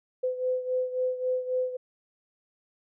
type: beating tone pair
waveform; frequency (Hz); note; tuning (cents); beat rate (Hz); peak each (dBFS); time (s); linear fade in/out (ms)
sine; 507 / 510.7; B4 / C5; +45 / -42; 3.7; -27 / -32; 0.23-1.77; 10
effects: none